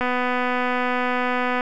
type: click train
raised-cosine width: 0.5 ms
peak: -9 dBFS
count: 399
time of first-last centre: 0.01-1.608 s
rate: 249 Hz
effects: none